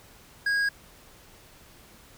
triangle tone with hard clipping, 1640 Hz, G#6, 22 cents flat, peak -24 dBFS, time 0.46-0.69 s, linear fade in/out 5 ms, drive 10 dB, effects pink hiss -53 dBFS RMS until 2.17 s

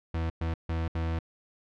40% pulse tone bursts at uneven times, 82 Hz, E2, 9 cents flat, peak -27 dBFS, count 4, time 0.14-0.3 / 0.41-0.54 / 0.69-0.88 / 0.95-1.19 s, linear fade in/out 5 ms, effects low-pass 3000 Hz 12 dB/octave

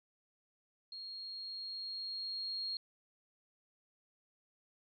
sine tone with level ramp, 4264 Hz, C8, 32 cents sharp, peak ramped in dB -44 to -36 dBFS, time 0.92-2.77 s, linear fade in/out 2 ms, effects none

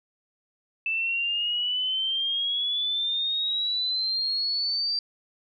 sine exponential sweep, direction up, 2637 to 4699 Hz, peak -24 dBFS, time 0.86-4.99 s, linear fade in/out 2 ms, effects none

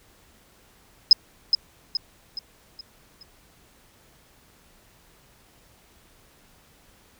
sine tone with echo, 5090 Hz, D#8, 39 cents sharp, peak -7 dBFS, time 1.11-1.13 s, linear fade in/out 2 ms, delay 420 ms, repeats 5, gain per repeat -7 dB, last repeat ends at 3.23 s, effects pink hiss -57 dBFS RMS until 7.19 s

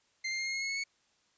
sawtooth tone with pitch steps, 2091 / 2108 / 2125 / 2142 / 2160 / 2177 / 2195 / 2213 Hz, C7 / C7 / C7 / C7 / C#7 / C#7 / C#7 / C#7, -2 / +12 / +26 / +40 / -45 / -32 / -18 / -3 cents, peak -29 dBFS, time 0.24-0.84 s, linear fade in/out 10 ms, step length 75 ms, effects white hiss -71 dBFS RMS until 1.37 s + resampled to 16000 Hz

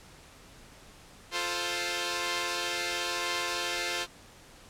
5% pulse chord, F major, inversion none, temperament equal, 349.2 / 440 / 523.3 Hz, F4 / A4 / C5, 0 / 0 / 0 cents, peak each -22 / -25 / -22 dBFS, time 1.31-4.07 s, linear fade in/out 50 ms, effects pink hiss -53 dBFS RMS until 4.69 s + low-pass 10000 Hz 12 dB/octave

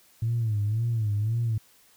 sine tone with vibrato, 110 Hz, A2, in tune, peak -22 dBFS, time 0.22-1.58 s, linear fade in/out 5 ms, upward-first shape sine, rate 1.9 Hz, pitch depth 120 cents each way, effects tanh soft clip ceiling -19 dBFS + white hiss -59 dBFS RMS until 1.96 s

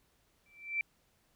sine tone with exponential growth, 2338 Hz, D7, 8 cents flat, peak -27 dBFS, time 0.46-0.81 s, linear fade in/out 1 ms, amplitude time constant 76 ms, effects pink hiss -72 dBFS RMS until 1.35 s

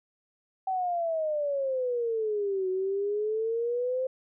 sine exponential two-way sweep, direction down then up, 768 to 370 to 524 Hz, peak -26 dBFS, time 0.67-4.07 s, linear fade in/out 5 ms, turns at 2.69 s, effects none

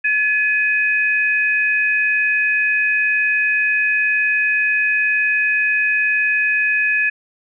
sine tone pair together, 1708 / 2509 Hz, G#6 / D#7, +48 / +14 cents, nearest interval perfect fifth, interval 666 cents, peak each -17 dBFS, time 0.04-7.1 s, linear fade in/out 10 ms, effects none

